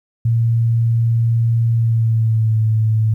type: tone with pitch glide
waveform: sine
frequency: 115.5 to 109.9 Hz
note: A#2 to A2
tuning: -16 to -2 cents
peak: -12 dBFS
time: 0.25-3.14 s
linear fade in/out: 5 ms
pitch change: -86 cents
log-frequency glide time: 1.72-2.58 s
effects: 9-bit